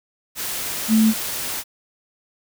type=tone in noise; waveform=sine; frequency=220.4 Hz; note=A3; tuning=3 cents sharp; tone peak=-12 dBFS; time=0.88-1.14 s; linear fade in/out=50 ms; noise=white; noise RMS=-27 dBFS; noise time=0.35-1.64 s; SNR=+12 dB; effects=none